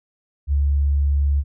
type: tone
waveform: sine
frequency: 71 Hz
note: C#2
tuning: 42 cents sharp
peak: -15 dBFS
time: 0.47-1.44 s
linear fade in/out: 50 ms
effects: none